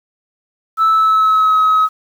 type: tone with pitch glide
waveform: sine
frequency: 1313 to 1275.6 Hz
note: E6 to D#6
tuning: -7 to +43 cents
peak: -7 dBFS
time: 0.77-1.89 s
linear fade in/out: 50 ms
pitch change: -50 cents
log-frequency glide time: 0.9-1.57 s
effects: tanh soft clip ceiling -7 dBFS + 7-bit